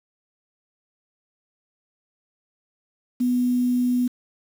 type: tone with quantisation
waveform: sine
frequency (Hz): 247.4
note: B3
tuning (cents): +3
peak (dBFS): -18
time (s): 3.2-4.08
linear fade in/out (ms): 10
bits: 7
effects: none